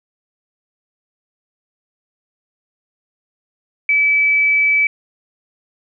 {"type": "tone", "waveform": "sine", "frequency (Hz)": 2300, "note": "D7", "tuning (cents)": -37, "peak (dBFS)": -11, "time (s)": [3.89, 4.87], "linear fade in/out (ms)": 2, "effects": []}